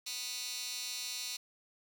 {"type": "tone with high-pass filter", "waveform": "15% pulse", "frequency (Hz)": 246.9, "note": "B3", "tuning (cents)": 0, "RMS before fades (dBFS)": -40, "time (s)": [0.06, 1.37], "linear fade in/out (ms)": 10, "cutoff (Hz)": 4200, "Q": 1.7, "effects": []}